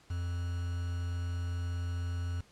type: tone with quantisation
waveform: triangle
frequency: 87.31 Hz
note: F2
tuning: in tune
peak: -30 dBFS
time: 0.1-2.41 s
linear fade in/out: 5 ms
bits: 8
effects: pink hiss -62 dBFS RMS until 2.51 s + low-pass 8000 Hz 12 dB/octave